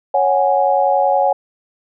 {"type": "chord", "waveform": "sine", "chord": "C# suspended fourth", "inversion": "none", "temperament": "equal", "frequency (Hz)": [554.4, 740, 830.6], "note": ["C#5", "F#5", "G#5"], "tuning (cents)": [0, 0, 0], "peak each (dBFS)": -16, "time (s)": [0.14, 1.33], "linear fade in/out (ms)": 5, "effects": []}